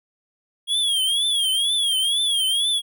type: tone with vibrato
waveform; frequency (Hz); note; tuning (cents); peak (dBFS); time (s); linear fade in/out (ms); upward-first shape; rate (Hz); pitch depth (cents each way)
square; 3290; G#7; -17; -19; 0.67-2.82; 50; triangle; 2.1; 140
effects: none